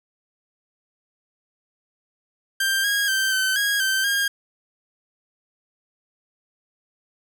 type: tone with pitch steps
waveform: sawtooth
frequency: 1580 / 1638 / 1558 / 1533 / 1642 / 1552 / 1619 Hz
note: G6 / G#6 / G6 / G6 / G#6 / G6 / G#6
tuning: +13 / -24 / -11 / -39 / -20 / -18 / -45 cents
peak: -16 dBFS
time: 2.6-4.28 s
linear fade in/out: 5 ms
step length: 240 ms
effects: none